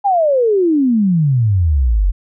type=exponential sweep; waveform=sine; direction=down; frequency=830.6 to 43.02 Hz; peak=-10 dBFS; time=0.04-2.12 s; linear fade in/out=20 ms; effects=none